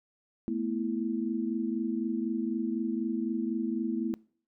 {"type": "chord", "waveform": "sine", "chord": "A suspended second", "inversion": "none", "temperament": "equal with one note detuned", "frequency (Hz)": [220, 244, 329.6], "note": ["A3", "B3", "E4"], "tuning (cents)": [0, -21, 0], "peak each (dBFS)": -33, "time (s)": [0.48, 4.14], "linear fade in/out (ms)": 0, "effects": ["noise-tail reverb RT60 0.5 s tail -24 dB re dry"]}